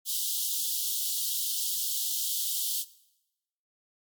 white high-pass noise, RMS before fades -30 dBFS, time 0.05-2.85 s, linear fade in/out 50 ms, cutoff 3000 Hz, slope 96 dB/octave, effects noise-tail reverb RT60 0.9 s tail -19 dB re dry + MP3 96 kbps

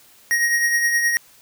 square tone with tremolo, 1879 Hz, A#6, 13 cents sharp, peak -15 dBFS, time 0.31-1.17 s, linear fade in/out 0 ms, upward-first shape triangle, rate 9.6 Hz, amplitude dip 50%, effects white hiss -51 dBFS RMS until 1.41 s

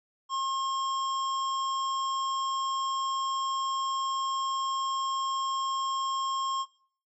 square tone, 1073 Hz, C6, 43 cents sharp, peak -28 dBFS, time 0.29-6.66 s, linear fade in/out 50 ms, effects noise-tail reverb RT60 0.5 s tail -18 dB re dry + MP3 32 kbps

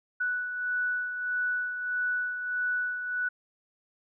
sine beating tone pair, 1480 / 1481.6 Hz, F#6 / F#6, 0 / +2 cents, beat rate 1.6 Hz, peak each -28 / -37 dBFS, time 0.2-3.29 s, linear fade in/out 10 ms, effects none

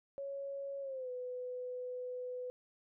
sine tone with pitch glide, 554.4 to 499.7 Hz, C#5 to B4, 0 to +20 cents, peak -39 dBFS, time 0.18-2.5 s, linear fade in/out 0 ms, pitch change -180 cents, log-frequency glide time 0.81-1.1 s, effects none

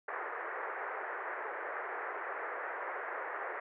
white band-pass noise, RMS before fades -40 dBFS, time 0.08-3.6 s, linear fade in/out 5 ms, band 380 to 1900 Hz, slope 48 dB/octave, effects none

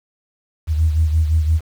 sine beating tone pair, 78.6 / 84.4 Hz, D#2 / E2, +18 / +41 cents, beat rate 5.8 Hz, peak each -13 / -21 dBFS, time 0.67-1.61 s, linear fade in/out 50 ms, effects tanh soft clip ceiling -6 dBFS + 7-bit

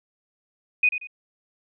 sine tone with echo, 2489 Hz, D#7, in tune, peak -15 dBFS, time 0.83-0.89 s, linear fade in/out 5 ms, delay 91 ms, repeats 2, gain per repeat -10 dB, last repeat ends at 1.072 s, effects none

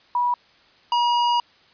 sine / square tone pair in turn, 973 / 957.4 Hz, B5 / A#5, -26 / +46 cents, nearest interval unison, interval 28 cents, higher first, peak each -18 dBFS, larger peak neither, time 0.15-0.34 / 0.92-1.4 s, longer second, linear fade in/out 2 ms, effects white hiss -55 dBFS RMS until 1.73 s + resampled to 11025 Hz

